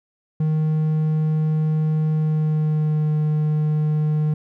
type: tone with pitch glide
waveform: triangle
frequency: 155.56 to 152.62 Hz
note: D#3 to D#3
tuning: 0 to -33 cents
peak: -15 dBFS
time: 0.4-4.34 s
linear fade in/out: 5 ms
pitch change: -33 cents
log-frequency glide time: 2.13-3.13 s
effects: none